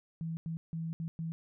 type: tone bursts at uneven times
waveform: sine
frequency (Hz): 163.5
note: E3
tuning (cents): -14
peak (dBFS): -34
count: 5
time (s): 0.21-0.37 / 0.46-0.57 / 0.73-0.93 / 1-1.08 / 1.19-1.32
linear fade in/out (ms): 0
effects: none